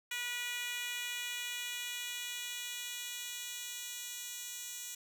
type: tone with high-pass filter sweep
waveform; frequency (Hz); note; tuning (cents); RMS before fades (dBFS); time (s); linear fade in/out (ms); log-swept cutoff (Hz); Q
10% pulse; 485.7; B4; -29; -41; 0.11-4.95; 5; 2200 to 5200; 1.2
effects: none